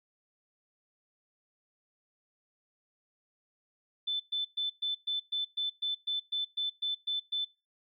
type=tone bursts; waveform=sine; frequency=3520 Hz; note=A7; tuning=in tune; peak=-29 dBFS; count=14; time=4.07-7.45 s; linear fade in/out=10 ms; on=130 ms; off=120 ms; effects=noise-tail reverb RT60 0.3 s tail -23 dB re dry